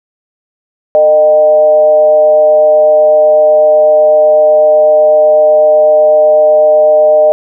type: tone with frequency modulation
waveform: sine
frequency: 612 Hz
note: D#5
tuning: 29 cents flat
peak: -3 dBFS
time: 0.95-7.32 s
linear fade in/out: 0 ms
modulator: 164 Hz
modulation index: 0.41
effects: none